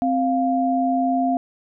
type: tone pair together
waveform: sine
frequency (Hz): 261.6 / 699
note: C4 / F5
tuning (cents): 0 / +1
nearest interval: octave + perfect fourth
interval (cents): 1701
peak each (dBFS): -20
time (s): 0.02-1.37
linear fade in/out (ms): 0
effects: none